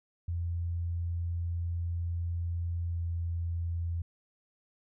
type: tone with pitch glide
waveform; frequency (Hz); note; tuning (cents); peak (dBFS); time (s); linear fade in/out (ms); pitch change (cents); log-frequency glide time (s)
sine; 85.5 to 84.81; F2 to E2; -36 to +50; -30; 0.28-4.02; 5; -14; 2.9-2.99
effects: none